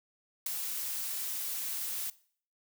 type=noise with ADSR envelope; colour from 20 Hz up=blue; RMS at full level=-28 dBFS; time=0.46-2.1 s; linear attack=6 ms; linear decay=4 ms; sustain=-8 dB; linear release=4 ms; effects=noise-tail reverb RT60 0.5 s tail -19 dB re dry